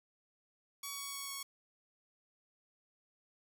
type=tone with pitch steps; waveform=5% pulse; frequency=1126 / 1119.5 / 1113.1 / 1106.7 Hz; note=C#6 / C#6 / C#6 / C#6; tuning=+27 / +17 / +7 / -3 cents; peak=-29 dBFS; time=0.83-1.43 s; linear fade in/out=5 ms; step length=150 ms; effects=11-bit